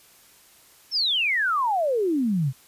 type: exponential sweep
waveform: sine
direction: down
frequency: 5560 to 123.47 Hz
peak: -20 dBFS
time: 0.91-2.53 s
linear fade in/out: 50 ms
effects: white hiss -54 dBFS RMS until 2.67 s + resampled to 32000 Hz